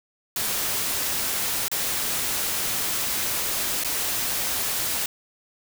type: noise with dropouts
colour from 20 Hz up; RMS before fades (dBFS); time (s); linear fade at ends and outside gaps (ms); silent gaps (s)
white; -26; 0.36-5.06; 2; 1.682-1.715 / 3.837-3.846
effects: none